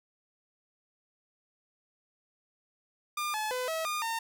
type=tone with pitch steps; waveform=sawtooth; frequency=1203 / 859 / 504 / 645 / 1215 / 911 Hz; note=D6 / A5 / B4 / E5 / D#6 / A#5; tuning=+41 / -42 / +35 / -38 / -42 / -40 cents; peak=-27 dBFS; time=3.17-4.19 s; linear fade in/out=5 ms; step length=170 ms; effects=none